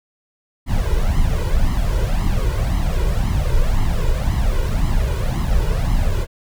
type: noise with flanger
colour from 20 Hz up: brown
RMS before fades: -17 dBFS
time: 0.66-6.27 s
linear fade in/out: 50 ms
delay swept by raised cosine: 0.97 to 2.07 ms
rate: 1.9 Hz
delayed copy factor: +0.75
effects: none